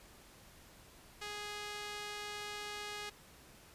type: tone with band-pass filter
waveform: sawtooth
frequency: 415.3 Hz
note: G#4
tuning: in tune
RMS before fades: -44 dBFS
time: 1.21-3.1 s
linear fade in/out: 10 ms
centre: 3400 Hz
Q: 0.64
effects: pink hiss -59 dBFS RMS until 3.74 s + resampled to 32000 Hz